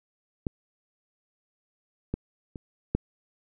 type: clicks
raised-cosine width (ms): 3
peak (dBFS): -15 / -15 / -25 / -10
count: 4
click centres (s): 0.468 / 2.14 / 2.558 / 2.95
effects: none